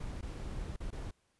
brown noise with dropouts, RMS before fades -40 dBFS, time 0-1.11 s, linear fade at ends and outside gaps 5 ms, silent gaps 0.212-0.226 / 0.763-0.803 / 0.906-0.926 s, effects pink hiss -75 dBFS RMS until 1.39 s + resampled to 24000 Hz

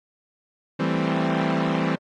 sawtooth chord, A minor seventh, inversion second, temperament equal, 164.81 / 196 / 220 / 261.6 Hz, E3 / G3 / A3 / C4, 0 / 0 / 0 / 0 cents, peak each -21 / -23 / -26 / -22 dBFS, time 0.79-1.96 s, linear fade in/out 10 ms, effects low-pass 3000 Hz 12 dB/octave + AAC 32 kbps

